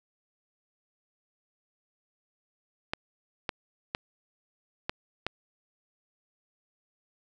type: clicks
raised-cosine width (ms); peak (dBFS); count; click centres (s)
0.3; -13; 5; 2.935 / 3.492 / 3.949 / 4.895 / 5.266
effects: none